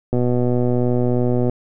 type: click train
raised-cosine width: 2 ms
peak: -7 dBFS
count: 169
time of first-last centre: 0.13-1.496 s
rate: 123 Hz
effects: none